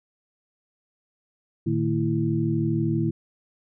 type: tone cluster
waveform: sine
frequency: 112.9 / 152.9 / 225.6 / 331.8 Hz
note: A2 / D#3 / A3 / E4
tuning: +45 / -30 / +44 / +11 cents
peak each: -27 / -25 / -29 / -26 dBFS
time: 1.66-3.11 s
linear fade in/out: 10 ms
effects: none